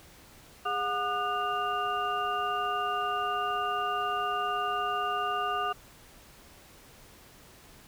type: tone cluster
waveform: sine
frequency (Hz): 410.6 / 725 / 1214 / 1473 / 2798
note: G#4 / F#5 / D#6 / F#6 / F7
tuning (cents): -20 / -35 / -43 / -8 / +3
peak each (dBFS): -38 / -33 / -30 / -38 / -39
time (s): 0.65-5.73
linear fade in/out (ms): 10
effects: pink hiss -54 dBFS RMS until 7.87 s